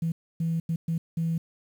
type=tone bursts at uneven times; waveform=sine; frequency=164.81 Hz; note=E3; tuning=in tune; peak=-23 dBFS; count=5; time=0.02-0.12 / 0.4-0.6 / 0.69-0.76 / 0.88-0.98 / 1.17-1.38 s; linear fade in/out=5 ms; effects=tanh soft clip ceiling -20 dBFS + 9-bit